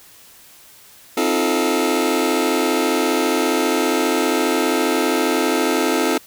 sawtooth chord, F dominant seventh, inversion second, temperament just, 261.9 / 314.3 / 349.2 / 436.5 Hz, C4 / Eb4 / F4 / A4, +2 / +18 / 0 / -14 cents, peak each -18 dBFS, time 1.17-6.18 s, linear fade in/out 5 ms, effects white hiss -46 dBFS RMS until 6.26 s

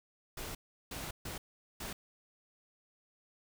pink noise bursts at uneven times, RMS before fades -42 dBFS, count 4, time 0.37-0.55 / 0.91-1.11 / 1.25-1.38 / 1.8-1.93 s, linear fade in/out 5 ms, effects none

